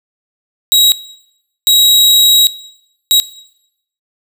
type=tone bursts at uneven times; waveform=sawtooth; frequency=3833 Hz; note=A#7; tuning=47 cents sharp; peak=-3 dBFS; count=3; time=0.72-0.92 / 1.67-2.47 / 3.11-3.2 s; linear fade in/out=0 ms; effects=noise-tail reverb RT60 0.8 s tail -18 dB re dry